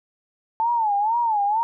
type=tone with vibrato; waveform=sine; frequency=876 Hz; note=A5; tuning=8 cents flat; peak=-18 dBFS; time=0.6-1.63 s; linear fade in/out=0 ms; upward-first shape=sine; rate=2.1 Hz; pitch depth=150 cents each way; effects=none